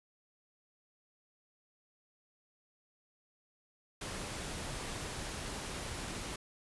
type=noise; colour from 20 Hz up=pink; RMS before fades=-41 dBFS; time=4.01-6.36 s; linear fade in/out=5 ms; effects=resampled to 24000 Hz